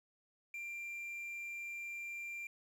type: tone with quantisation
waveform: triangle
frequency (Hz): 2374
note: D7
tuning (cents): +18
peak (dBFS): -40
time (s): 0.54-2.47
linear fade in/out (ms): 2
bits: 11
effects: none